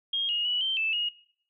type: tone with pitch steps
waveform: sine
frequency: 3244 / 2863 / 2943 / 3124 / 2635 / 2875 Hz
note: G#7 / F7 / F#7 / G7 / E7 / F7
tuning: -41 / +42 / -10 / -7 / -1 / +50 cents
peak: -25 dBFS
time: 0.13-1.09 s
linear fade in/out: 5 ms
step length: 160 ms
effects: noise-tail reverb RT60 0.6 s tail -20 dB re dry